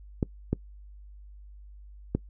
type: clicks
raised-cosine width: 3 ms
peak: -12 dBFS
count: 3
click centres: 0.228 / 0.53 / 2.15 s
effects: noise-tail reverb RT60 0.1 s tail -22 dB re dry + added 50 Hz sine -45 dBFS peak until 2.29 s